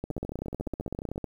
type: two click trains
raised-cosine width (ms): 2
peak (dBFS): -19 / -23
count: 20 / 16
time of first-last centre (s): 0.04-1.243 / 0.11-1.159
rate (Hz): 15.8 / 14.3
effects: 9-bit